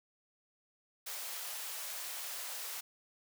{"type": "high-pass noise", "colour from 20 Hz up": "white", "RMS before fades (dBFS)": -42, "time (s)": [1.06, 2.81], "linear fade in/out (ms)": 10, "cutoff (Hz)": 510, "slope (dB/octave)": 24, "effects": []}